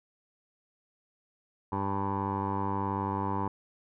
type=tone with low-pass filter; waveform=15% pulse; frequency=98.6 Hz; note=G2; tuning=11 cents sharp; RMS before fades=-31 dBFS; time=1.72-3.48 s; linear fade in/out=5 ms; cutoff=950 Hz; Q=5.5; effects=none